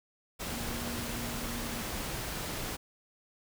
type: tone in noise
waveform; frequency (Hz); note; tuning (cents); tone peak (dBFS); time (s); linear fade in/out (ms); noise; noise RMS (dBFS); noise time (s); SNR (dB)
sine; 236.3; A#3; +24; -41; 0.51-1.82; 20; pink; -37; 0.39-2.77; -7
effects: none